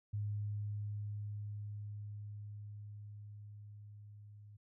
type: tone with level ramp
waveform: sine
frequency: 103.83 Hz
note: G#2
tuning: in tune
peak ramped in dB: -35 to -53 dBFS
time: 0.13-4.57 s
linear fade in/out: 10 ms
effects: none